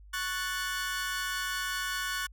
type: chord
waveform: sawtooth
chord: F# minor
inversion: second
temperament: equal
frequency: 1108.7 / 1480 / 1760 Hz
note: C#6 / F#6 / A6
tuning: 0 / 0 / 0 cents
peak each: -34 / -30 / -34 dBFS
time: 0.13-2.27 s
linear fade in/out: 10 ms
effects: added 50 Hz sine -49 dBFS peak until 2.32 s

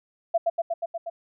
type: tone with echo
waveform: sine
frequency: 673 Hz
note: E5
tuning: 36 cents sharp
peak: -17 dBFS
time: 0.34-0.38 s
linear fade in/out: 10 ms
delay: 120 ms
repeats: 6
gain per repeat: -2 dB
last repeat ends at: 1.1 s
effects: none

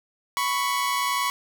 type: tone pair together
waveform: sawtooth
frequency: 990 / 1111.2 Hz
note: B5 / C#6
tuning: +4 / +4 cents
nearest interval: major second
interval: 200 cents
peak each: -23 / -21 dBFS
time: 0.37-1.3 s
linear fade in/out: 0 ms
effects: none

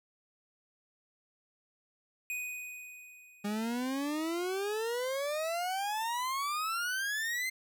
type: tone with exponential decay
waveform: square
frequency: 2489 Hz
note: D#7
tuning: in tune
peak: -34 dBFS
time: 2.3-4.19 s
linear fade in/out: 1 ms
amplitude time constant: 410 ms
type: exponential sweep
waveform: 40% pulse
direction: up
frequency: 202.1 to 2093 Hz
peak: -31 dBFS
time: 3.44-7.5 s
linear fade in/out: 10 ms
effects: none

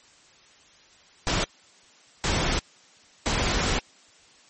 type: noise bursts at uneven times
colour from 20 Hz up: pink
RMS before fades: -24 dBFS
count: 3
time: 1.27-1.44 / 2.24-2.59 / 3.26-3.79 s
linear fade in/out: 0 ms
effects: white hiss -55 dBFS RMS until 4.49 s + MP3 32 kbps

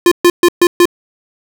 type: tone bursts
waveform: square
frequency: 350 Hz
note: F4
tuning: 4 cents sharp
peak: -5 dBFS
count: 5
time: 0.06-0.855 s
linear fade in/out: 2 ms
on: 55 ms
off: 130 ms
effects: none

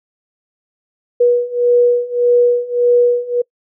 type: beating tone pair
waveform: sine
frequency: 483.7 / 485.4 Hz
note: B4 / B4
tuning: -36 / -30 cents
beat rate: 1.7 Hz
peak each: -14 / -12 dBFS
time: 1.2-3.42 s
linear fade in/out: 10 ms
effects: noise-tail reverb RT60 0.1 s tail -26 dB re dry

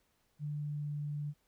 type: tone with pitch glide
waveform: sine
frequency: 148 to 146.98 Hz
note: D3 to D3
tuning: +14 to +2 cents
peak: -35 dBFS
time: 0.39-1.34 s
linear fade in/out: 50 ms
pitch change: -12 cents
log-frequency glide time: 0.5-0.96 s
effects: pink hiss -75 dBFS RMS until 1.47 s

